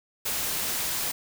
white noise, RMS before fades -29 dBFS, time 0.25-1.12 s, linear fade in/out 10 ms, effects none

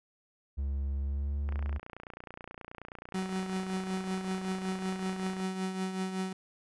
triangle tone with pitch glide, 69.3 to 71.62 Hz, C#2 to D2, 0 to -43 cents, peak -28 dBFS, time 0.57-1.79 s, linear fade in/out 20 ms, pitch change +57 cents, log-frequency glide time 1.01-1.4 s
click train, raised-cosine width 0.5 ms, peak -28 dBFS, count 116, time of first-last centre 1.49-5.402 s, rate 29.4 Hz
35% pulse tone with tremolo, 188.2 Hz, F#3, 30 cents sharp, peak -28 dBFS, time 3.14-6.33 s, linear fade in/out 5 ms, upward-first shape triangle, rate 5.3 Hz, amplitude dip 60%
effects resampled to 24000 Hz

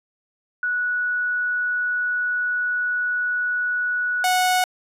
sine / sawtooth tone pair in turn, 1470 / 735 Hz, F#6 / F#5, -12 / -12 cents, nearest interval octave, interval 1200 cents, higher first, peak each -20 / -13 dBFS, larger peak second, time 0.63-4.24 / 4.24-4.64 s, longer first, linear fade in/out 2 ms, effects resampled to 32000 Hz

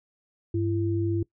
sine tone pair together, 100.2 / 337 Hz, G2 / E4, +38 / +38 cents, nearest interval octave + major sixth, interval 2100 cents, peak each -26 dBFS, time 0.54-1.23 s, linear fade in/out 5 ms, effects noise-tail reverb RT60 0.1 s tail -21 dB re dry

